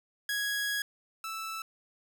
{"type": "tone pair in turn", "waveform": "sawtooth", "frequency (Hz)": [1661.2, 1318.5], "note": ["G#6", "E6"], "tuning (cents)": [0, 0], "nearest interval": "major third", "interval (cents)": 400, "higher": "first", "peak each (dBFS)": [-26, -32], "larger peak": "first", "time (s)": [[0.29, 0.82], [1.24, 1.62]], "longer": "first", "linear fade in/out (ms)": 2, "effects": []}